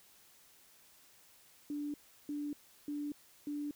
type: tone bursts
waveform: sine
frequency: 292.5 Hz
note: D4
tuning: 7 cents flat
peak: -36 dBFS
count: 4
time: 1.7-3.71 s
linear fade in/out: 2 ms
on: 240 ms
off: 350 ms
effects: white hiss -63 dBFS RMS until 3.75 s